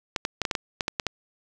clicks, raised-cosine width 0.2 ms, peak -8 dBFS, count 10, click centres 0.162 / 0.251 / 0.417 / 0.452 / 0.512 / 0.552 / 0.808 / 0.881 / 0.998 / 1.067 s, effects none

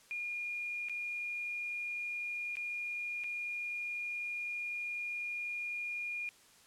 sine tone with dropouts, 2424 Hz, D#7, 46 cents flat, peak -36 dBFS, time 0.11-6.29 s, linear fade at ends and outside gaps 0 ms, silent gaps 0.886-0.896 / 2.555-2.569 / 3.237-3.242 s, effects white hiss -62 dBFS RMS until 6.66 s + low-pass 10000 Hz 12 dB/octave

